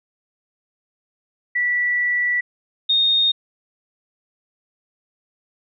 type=tone pair in turn; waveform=sine; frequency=1957 / 3694 Hz; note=B6 / A#7; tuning=-16 / -16 cents; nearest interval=major seventh; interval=1100 cents; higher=second; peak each=-17 / -14 dBFS; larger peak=second; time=1.55-2.41 / 2.89-3.32 s; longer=first; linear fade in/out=10 ms; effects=none